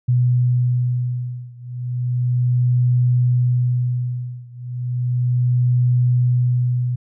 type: beating tone pair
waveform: sine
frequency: 123.47 / 123.81 Hz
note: B2 / B2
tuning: 0 / +5 cents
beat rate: 0.34 Hz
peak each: -18 / -19 dBFS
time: 0.08-6.96 s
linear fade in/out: 10 ms
effects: none